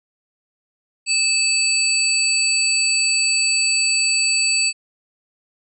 sine tone cluster, 2615 / 4564 / 7900 Hz, E7 / C#8 / B8, -15 / +50 / 0 cents, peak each -20 dBFS, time 1.06-4.73 s, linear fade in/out 50 ms, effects none

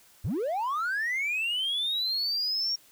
triangle linear sweep, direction up, 65 to 5600 Hz, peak -24 dBFS, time 0.24-2.76 s, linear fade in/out 10 ms, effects tanh soft clip ceiling -22 dBFS + white hiss -58 dBFS RMS until 2.91 s

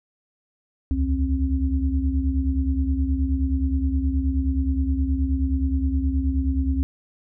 sine tone cluster, 67.1 / 76.6 / 267.1 Hz, C2 / D#2 / C4, +44 / -27 / +36 cents, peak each -22 / -25 / -25 dBFS, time 0.91-6.83 s, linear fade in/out 0 ms, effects none

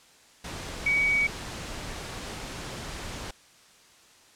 sine tone in noise, 2261 Hz, C#7, 34 cents sharp, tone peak -21 dBFS, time 0.86-1.27 s, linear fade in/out 5 ms, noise pink, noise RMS -37 dBFS, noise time 0.44-3.31 s, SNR +13 dB, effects white hiss -56 dBFS RMS until 4.35 s + low-pass 8000 Hz 12 dB/octave

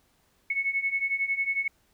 sine beating tone pair, 2196 / 2207 Hz, C#7 / C#7, -17 / -8 cents, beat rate 11 Hz, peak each -30 / -27 dBFS, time 0.5-1.68 s, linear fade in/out 5 ms, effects pink hiss -67 dBFS RMS until 1.93 s

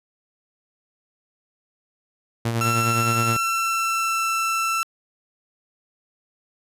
sawtooth tone with tremolo, 115.6 Hz, A#2, 14 cents flat, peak -16 dBFS, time 2.45-3.37 s, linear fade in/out 5 ms, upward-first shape sine, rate 9.7 Hz, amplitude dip 45%
30% pulse tone with pitch glide, 1347 to 1334.6 Hz, E6 to E6, +37 to +21 cents, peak -18 dBFS, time 2.61-4.83 s, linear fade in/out 0 ms, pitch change -16 cents, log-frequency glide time 3.42-4.28 s
effects resampled to 32000 Hz

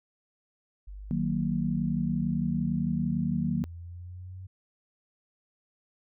sine linear sweep, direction up, 48.07 to 94.1 Hz, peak -39 dBFS, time 0.87-4.47 s, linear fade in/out 10 ms
sine chord, D# minor, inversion none, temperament just, 155.56 / 186.68 / 233.3 Hz, D#3 / F#3 / A#3, 0 / +16 / +2 cents, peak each -30 dBFS, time 1.11-3.64 s, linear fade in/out 0 ms
effects none

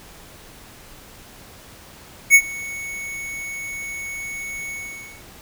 square tone with ADSR envelope, 2217 Hz, C#7, in tune, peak -6 dBFS, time 2.3-5.24 s, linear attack 46 ms, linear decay 63 ms, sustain -23 dB, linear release 520 ms, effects pink hiss -44 dBFS RMS until 5.41 s

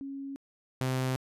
sine / sawtooth tone pair in turn, 274.9 / 129.74 Hz, C#4 / C3, -14 / -14 cents, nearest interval octave + minor second, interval 1300 cents, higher first, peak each -36 / -24 dBFS, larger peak second, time 0.01-0.36 / 0.81-1.16 s, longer neither, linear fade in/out 0 ms, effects resampled to 32000 Hz

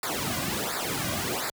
pink noise with flanger, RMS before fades -30 dBFS, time 0.03-1.5 s, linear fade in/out 2 ms, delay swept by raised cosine 0.32 to 2.32 ms, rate 1.4 Hz, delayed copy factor -0.9, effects high-pass 60 Hz 12 dB/octave

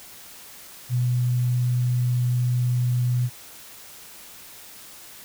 sine tone, 123.47 Hz, B2, in tune, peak -19 dBFS, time 0.89-3.3 s, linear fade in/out 50 ms, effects white hiss -44 dBFS RMS until 5.24 s

